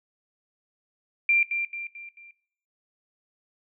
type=tone with echo; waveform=sine; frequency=2372 Hz; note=D7; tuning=17 cents sharp; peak=-17 dBFS; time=1.29-1.43 s; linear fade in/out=2 ms; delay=220 ms; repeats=4; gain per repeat=-7 dB; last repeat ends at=2.31 s; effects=noise-tail reverb RT60 0.6 s tail -22 dB re dry